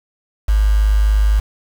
sine tone with quantisation, 51.91 Hz, G#1, in tune, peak -10 dBFS, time 0.48-1.4 s, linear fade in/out 10 ms, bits 5, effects none

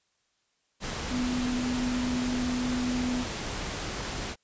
sine tone in noise, 248.6 Hz, B3, 12 cents sharp, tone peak -27 dBFS, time 1.09-3.26 s, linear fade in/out 50 ms, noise pink, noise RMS -34 dBFS, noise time 0.8-4.36 s, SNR +4 dB, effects white hiss -73 dBFS RMS until 4.43 s + resampled to 16000 Hz

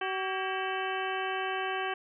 harmonic tone with a mistuned harmonic, 380 Hz, F#4, 46 cents sharp, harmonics 1 / 2 / 3 / 4 / 5 / 6 / 7 / 8, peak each -36 / -35 / -38 / -37 / -43 / -44 / -41 / -42 dBFS, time 0.01-1.94 s, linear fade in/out 5 ms, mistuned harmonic 4, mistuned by +90 cents, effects none

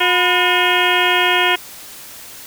harmonic tone with a mistuned harmonic, 360 Hz, F#4, 47 cents flat, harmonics 1 / 2 / 3 / 4 / 5 / 6 / 7 / 8 / 9, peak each -21 / -21 / -21 / -21 / -21 / -21 / -21 / -21 / -21 dBFS, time 0-1.56 s, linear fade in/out 10 ms, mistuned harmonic 3, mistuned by -130 cents, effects white hiss -36 dBFS RMS until 2.46 s

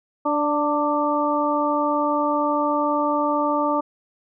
harmonic tone with a mistuned harmonic, 293.7 Hz, D4, in tune, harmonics 1 / 2 / 3 / 4, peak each -24 / -24 / -24 / -24 dBFS, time 0.25-3.81 s, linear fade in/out 10 ms, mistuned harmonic 3, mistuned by +27 cents, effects none

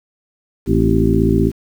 harmonic tone with a mistuned harmonic, 55.5 Hz, A1, 16 cents sharp, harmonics 1 / 2 / 3 / 4 / 5 / 6 / 7, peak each -19 / -19 / -19 / -19 / -19 / -19 / -19 dBFS, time 0.66-1.52 s, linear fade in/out 50 ms, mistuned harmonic 5, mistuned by -79 cents, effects 7-bit

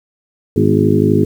harmonic tone with a mistuned harmonic, 52 Hz, G#1, 3 cents sharp, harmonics 2 / 3 / 4 / 5 / 6 / 7 / 8, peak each -17 / -17 / -17 / -17 / -17 / -17 / -17 dBFS, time 0.56-1.25 s, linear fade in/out 5 ms, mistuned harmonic 5, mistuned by -59 cents, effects 7-bit

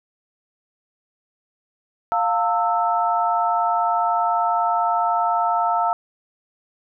sine tone cluster, 701 / 905 / 1314 Hz, F5 / A5 / E6, +6 / +48 / -6 cents, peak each -21 / -21 / -23 dBFS, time 2.12-5.93 s, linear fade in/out 0 ms, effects none

